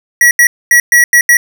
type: tone bursts at uneven times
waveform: square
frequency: 1925 Hz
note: B6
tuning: 45 cents flat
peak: -4 dBFS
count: 6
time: 0.21-0.31 / 0.39-0.47 / 0.71-0.8 / 0.92-1.04 / 1.13-1.21 / 1.29-1.37 s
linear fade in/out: 2 ms
effects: none